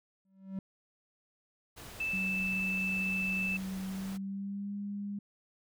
triangle tone with exponential growth, 192.1 Hz, G3, 35 cents flat, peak -30 dBFS, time 0.25-0.59 s, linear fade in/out 2 ms, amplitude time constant 72 ms
pink noise, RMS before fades -48 dBFS, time 1.76-4.18 s, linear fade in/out 20 ms
sine tone, 2637 Hz, E7, in tune, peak -31 dBFS, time 2-3.57 s, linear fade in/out 5 ms
sine tone with pitch glide, 190 to 202.5 Hz, F#3 to G#3, +46 to -43 cents, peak -35 dBFS, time 2.13-5.19 s, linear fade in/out 5 ms, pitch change +111 cents, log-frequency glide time 3.87-4.75 s
effects none

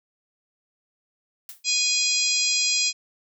blue noise with exponential decay, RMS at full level -35 dBFS, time 1.49-1.65 s, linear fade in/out 1 ms, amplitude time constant 34 ms
harmonic tone, 824 Hz, G#5, 14 cents flat, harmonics 3 / 4 / 5 / 6 / 7 / 8 / 9, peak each -27 / -31 / -28 / -25 / -31 / -29 / -27 dBFS, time 1.64-2.93 s, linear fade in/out 50 ms
effects none

